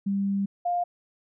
sine tone pair in turn, 198 / 704.2 Hz, G3 / F5, +18 / +14 cents, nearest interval octave + minor seventh, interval 2196 cents, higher second, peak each -23 dBFS, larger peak neither, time 0.06-0.46 / 0.65-0.84 s, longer first, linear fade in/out 10 ms, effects none

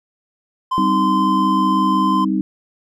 triangle tone, 1034 Hz, C6, 21 cents flat, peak -14 dBFS, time 0.71-2.25 s, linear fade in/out 10 ms
sine chord, C minor, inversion second, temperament equal with one note detuned, 196 / 261.6 / 312.2 Hz, G3 / C4 / Eb4, 0 / 0 / +6 cents, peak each -19 / -22 / -20 dBFS, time 0.78-2.41 s, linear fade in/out 0 ms
effects none

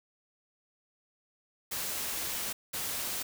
white noise bursts at uneven times, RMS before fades -35 dBFS, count 2, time 1.71-2.53 / 2.73-3.23 s, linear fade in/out 10 ms, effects none

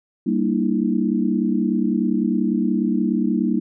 sine chord, E half-diminished seventh, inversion first, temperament equal with one note detuned, 196 / 233.1 / 299.5 / 329.6 Hz, G3 / Bb3 / D4 / E4, 0 / 0 / +34 / 0 cents, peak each -22 / -21 / -24 / -25 dBFS, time 0.26-3.6 s, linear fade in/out 10 ms, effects none

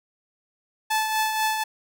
sawtooth tone with tremolo, 871 Hz, A5, 18 cents flat, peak -16 dBFS, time 0.9-1.64 s, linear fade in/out 10 ms, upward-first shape triangle, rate 4.1 Hz, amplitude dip 50%, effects none

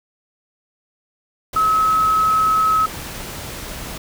sine tone in noise, 1286 Hz, E6, 43 cents flat, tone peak -13 dBFS, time 1.56-2.86 s, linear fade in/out 5 ms, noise pink, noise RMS -31 dBFS, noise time 1.53-3.98 s, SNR +15 dB, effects none

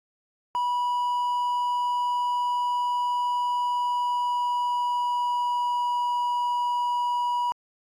triangle tone with pitch glide, 977 to 971.4 Hz, B5 to B5, -19 to -29 cents, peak -21 dBFS, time 0.55-7.52 s, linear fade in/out 0 ms, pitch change -10 cents, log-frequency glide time 3.57-6.05 s, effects AAC 64 kbps

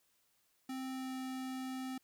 square tone with pitch glide, 261.6 to 260.1 Hz, C4 to C4, 0 to -10 cents, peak -40 dBFS, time 0.69-1.98 s, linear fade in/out 5 ms, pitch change -10 cents, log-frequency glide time 0.92-1.14 s, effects white hiss -75 dBFS RMS until 2.03 s

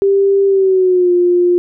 sine tone with pitch glide, 394.6 to 353.6 Hz, G4 to F4, +11 to +22 cents, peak -8 dBFS, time 0.02-1.58 s, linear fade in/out 0 ms, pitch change -189 cents, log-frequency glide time 0.46-1.12 s, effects none

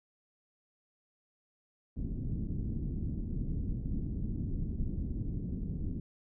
pink low-pass noise, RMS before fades -35 dBFS, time 1.96-6 s, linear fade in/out 5 ms, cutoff 270 Hz, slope 24 dB/octave, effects none

